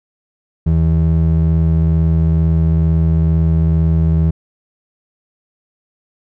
triangle ring-modulated tone, 120 Hz, B2, 49 cents flat, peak -5 dBFS, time 0.66-4.31 s, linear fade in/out 10 ms, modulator 41.1 Hz, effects none

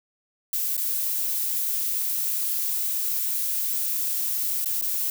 violet noise with dropouts, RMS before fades -26 dBFS, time 0.53-5.1 s, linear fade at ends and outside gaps 1 ms, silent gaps 0.767-0.777 / 4.646-4.658 / 4.813-4.823 s, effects none

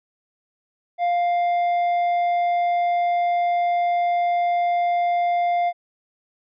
sine tone with tanh clipping, 700 Hz, F5, 4 cents sharp, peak -19 dBFS, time 0.98-5.73 s, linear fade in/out 50 ms, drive 6 dB, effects none

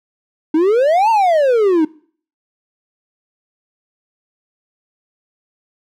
triangle exponential two-way sweep, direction up then down, 301 to 930 to 301 Hz, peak -8 dBFS, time 0.54-1.85 s, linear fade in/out 5 ms, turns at 1.1 s, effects noise-tail reverb RT60 0.5 s tail -22 dB re dry

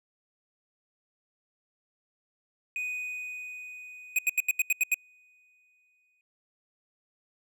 triangle tone with exponential decay, 2489 Hz, D#7, in tune, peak -28 dBFS, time 2.76-6.21 s, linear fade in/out 1 ms, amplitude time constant 750 ms
square tone bursts, 2500 Hz, D#7, 8 cents sharp, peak -22 dBFS, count 8, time 4.16-4.943 s, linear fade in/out 2 ms, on 27 ms, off 81 ms
effects none

